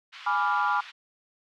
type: band-pass noise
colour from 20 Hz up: white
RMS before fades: -45 dBFS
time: 0.12-0.92 s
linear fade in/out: 20 ms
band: 1100 to 3600 Hz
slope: 24 dB/octave
type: chord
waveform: sine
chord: G# diminished seventh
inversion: none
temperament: equal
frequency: 830.6 / 987.8 / 1174.7 / 1396.9 Hz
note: G#5 / B5 / D6 / F6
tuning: 0 / 0 / 0 / 0 cents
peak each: -28 dBFS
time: 0.26-0.81 s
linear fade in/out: 10 ms
effects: none